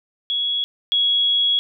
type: tone pair in turn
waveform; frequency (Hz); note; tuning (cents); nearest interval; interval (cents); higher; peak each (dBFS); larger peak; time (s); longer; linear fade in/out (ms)
sine; 3348 / 3335; G#7 / G#7; +13 / +7; unison; 6; first; -19 / -15; second; 0.3-0.64 / 0.92-1.59; second; 0
effects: none